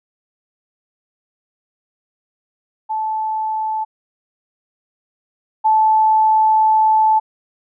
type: tone pair in turn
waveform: sine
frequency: 872 / 872 Hz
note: A5 / A5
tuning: -16 / -16 cents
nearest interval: unison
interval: 0 cents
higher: neither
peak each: -18 / -10 dBFS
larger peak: second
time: 2.89-3.85 / 5.64-7.2 s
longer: second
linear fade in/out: 20 ms
effects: none